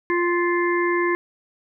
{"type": "harmonic tone", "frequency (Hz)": 348.9, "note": "F4", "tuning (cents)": -2, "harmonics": [1, 3, 5, 6], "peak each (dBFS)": [-20, -25, -27, -28], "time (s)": [0.1, 1.15], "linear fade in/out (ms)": 0, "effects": []}